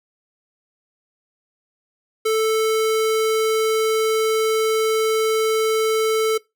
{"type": "tone", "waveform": "square", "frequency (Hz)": 440, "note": "A4", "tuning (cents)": 0, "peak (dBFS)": -17, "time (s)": [2.25, 6.38], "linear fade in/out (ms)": 10, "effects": ["noise-tail reverb RT60 0.2 s tail -22 dB re dry"]}